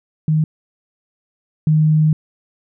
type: tone pair in turn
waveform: sine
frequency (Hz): 155.56 / 154.91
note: D#3 / D#3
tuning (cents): 0 / -7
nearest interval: unison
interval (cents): 7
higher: first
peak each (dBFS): -12 / -10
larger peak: second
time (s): 0.28-0.44 / 1.67-2.13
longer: second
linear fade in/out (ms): 2
effects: none